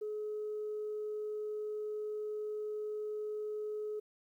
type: tone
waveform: sine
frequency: 424.4 Hz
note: G#4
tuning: 38 cents sharp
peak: -35 dBFS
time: 0.01-4 s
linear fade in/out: 10 ms
effects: tanh soft clip ceiling -32 dBFS + 12-bit